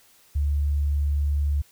sine tone, 72.3 Hz, D2, 27 cents flat, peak -20 dBFS, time 0.35-1.62 s, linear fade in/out 10 ms, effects white hiss -57 dBFS RMS until 1.71 s

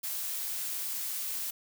blue noise, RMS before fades -35 dBFS, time 0.03-1.51 s, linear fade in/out 10 ms, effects none

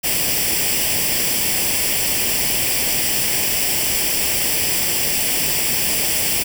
white noise with comb filter, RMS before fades -19 dBFS, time 0.03-6.44 s, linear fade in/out 20 ms, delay 0.38 ms, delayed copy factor +0.7, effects none

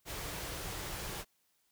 pink band-stop noise, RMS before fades -41 dBFS, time 0.05-1.25 s, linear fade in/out 50 ms, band 200 to 280 Hz, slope 96 dB/octave, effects white hiss -75 dBFS RMS until 1.71 s

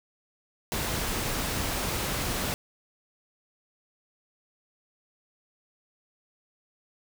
pink noise, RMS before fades -30 dBFS, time 0.72-2.54 s, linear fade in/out 0 ms, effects none

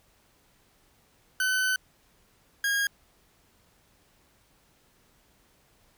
40% pulse tone pair in turn, 1514 / 1631.8 Hz, F#6 / G#6, +39 / -31 cents, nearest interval minor second, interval 130 cents, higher second, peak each -23 dBFS, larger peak neither, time 1.4-1.76 / 2.64-2.87 s, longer first, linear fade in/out 2 ms, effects pink hiss -64 dBFS RMS until 5.97 s

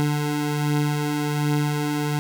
25% pulse beating tone pair, 146.83 / 148.13 Hz, D3 / D3, 0 / +15 cents, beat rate 1.3 Hz, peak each -25 / -18 dBFS, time 0-2.19 s, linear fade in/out 0 ms, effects none

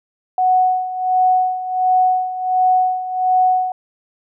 sine tone with tremolo, 740 Hz, F#5, in tune, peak -10 dBFS, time 0.38-3.72 s, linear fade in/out 2 ms, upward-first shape sine, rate 1.4 Hz, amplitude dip 75%, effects none

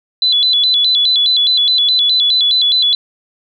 sine tone with vibrato, 3700 Hz, A#7, 14 cents flat, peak -9 dBFS, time 0.22-2.95 s, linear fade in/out 2 ms, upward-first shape square, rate 4.8 Hz, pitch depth 140 cents each way, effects none

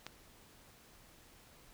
click, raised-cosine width 0.2 ms, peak -25 dBFS, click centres 0.066 s, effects pink hiss -61 dBFS RMS until 1.73 s

